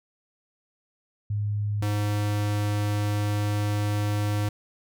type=tone pair in turn; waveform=sine / square; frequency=103.83 / 103.83 Hz; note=G#2 / G#2; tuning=0 / 0 cents; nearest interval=unison; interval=0 cents; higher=neither; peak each=-24 dBFS; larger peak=neither; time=1.3-1.82 / 1.82-4.49 s; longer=second; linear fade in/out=5 ms; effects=none